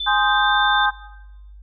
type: tone with pitch glide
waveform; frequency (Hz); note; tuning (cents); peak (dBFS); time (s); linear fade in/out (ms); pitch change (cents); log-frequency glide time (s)
sine; 3520 to 3569; A7 to A7; 0 to +24; -23; 0-0.86; 5; +24; 0.23-0.52
type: chord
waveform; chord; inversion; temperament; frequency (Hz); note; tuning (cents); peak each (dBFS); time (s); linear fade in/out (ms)
sine; Ab major seventh; none; equal; 830.6 / 1046.5 / 1244.5 / 1568; Ab5 / C6 / Eb6 / G6; 0 / 0 / 0 / 0; -19 / -23 / -24 / -19; 0.06-0.91; 20
effects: noise-tail reverb RT60 1.0 s tail -19 dB re dry + added 50 Hz sine -39 dBFS peak until 1.62 s